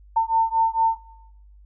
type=beating tone pair; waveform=sine; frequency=900 / 904.4 Hz; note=A5 / A5; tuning=+39 / +47 cents; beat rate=4.4 Hz; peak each=-20 dBFS; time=0.16-0.97 s; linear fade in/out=10 ms; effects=noise-tail reverb RT60 0.9 s tail -19 dB re dry + added 50 Hz sine -46 dBFS peak until 1.65 s